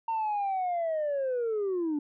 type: linear sweep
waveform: sine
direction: down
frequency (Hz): 917 to 285.5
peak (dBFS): -25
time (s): 0.08-1.99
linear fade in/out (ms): 5
effects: tanh soft clip ceiling -25 dBFS